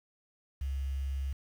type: tone with quantisation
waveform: sine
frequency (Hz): 68.1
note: C#2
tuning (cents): -30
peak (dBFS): -31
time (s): 0.61-1.33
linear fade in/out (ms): 5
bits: 9
effects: none